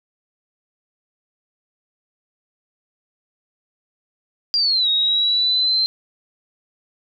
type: linear two-way sweep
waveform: sine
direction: down then up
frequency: 4832 to 3760 to 4130 Hz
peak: -15 dBFS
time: 4.54-5.86 s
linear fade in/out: 0 ms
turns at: 4.89 s
effects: none